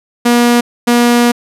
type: tone pair in turn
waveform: sawtooth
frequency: 239.6 / 239.6 Hz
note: A#3 / A#3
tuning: +48 / +48 cents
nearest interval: unison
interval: 0 cents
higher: neither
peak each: -3 dBFS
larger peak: neither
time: 0.25-0.61 / 0.87-1.32 s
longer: second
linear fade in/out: 10 ms
effects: resampled to 32000 Hz